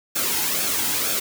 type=noise with flanger; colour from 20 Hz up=white; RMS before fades=-23 dBFS; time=0.15-1.2 s; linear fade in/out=10 ms; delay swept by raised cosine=1 to 1.75 ms; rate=2.1 Hz; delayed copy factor=-0.55; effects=none